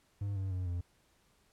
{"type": "tone with pitch steps", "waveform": "triangle", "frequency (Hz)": [100.5, 96.02, 91.73, 87.64], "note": ["G2", "G2", "F#2", "F2"], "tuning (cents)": [44, -35, -14, 7], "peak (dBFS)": -31, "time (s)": [0.21, 0.81], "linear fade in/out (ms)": 5, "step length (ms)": 150, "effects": ["pink hiss -70 dBFS RMS until 1.52 s", "low-pass 12000 Hz 12 dB/octave"]}